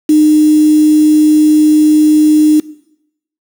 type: tone with quantisation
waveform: sine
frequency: 305.2 Hz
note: D#4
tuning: 33 cents flat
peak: -4 dBFS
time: 0.09-2.6 s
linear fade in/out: 5 ms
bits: 4
effects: noise-tail reverb RT60 0.8 s tail -19 dB re dry